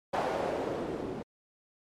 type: noise with low-pass filter sweep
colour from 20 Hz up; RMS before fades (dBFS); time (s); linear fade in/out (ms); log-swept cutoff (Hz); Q
blue; -33; 0.13-1.23; 10; 710 to 310; 1.8
effects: MP3 64 kbps